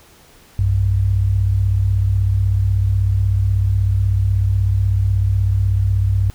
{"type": "tone pair together", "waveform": "sine", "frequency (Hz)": [61.74, 98], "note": ["B1", "G2"], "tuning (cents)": [0, 0], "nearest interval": "minor sixth", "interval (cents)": 800, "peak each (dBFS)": [-19, -14], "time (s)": [0.59, 6.3], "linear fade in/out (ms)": 0, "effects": ["pink hiss -48 dBFS RMS until 6.34 s"]}